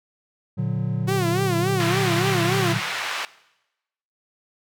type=chord; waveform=triangle; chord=Bb augmented; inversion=none; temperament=just; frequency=116.54 / 145.68 / 182.1 Hz; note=Bb2 / D3 / F#3; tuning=0 / -14 / -27 cents; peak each=-24 dBFS; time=0.57-2.8 s; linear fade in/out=20 ms
type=tone with vibrato; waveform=sawtooth; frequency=363.5 Hz; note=F#4; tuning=31 cents flat; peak=-18 dBFS; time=1.07-2.74 s; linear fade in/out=20 ms; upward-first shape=sine; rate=3.5 Hz; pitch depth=140 cents each way
type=band-pass noise; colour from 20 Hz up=white; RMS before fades=-28 dBFS; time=1.8-3.25 s; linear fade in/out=0 ms; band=870 to 2600 Hz; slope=12 dB/octave
effects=noise-tail reverb RT60 0.9 s tail -19 dB re dry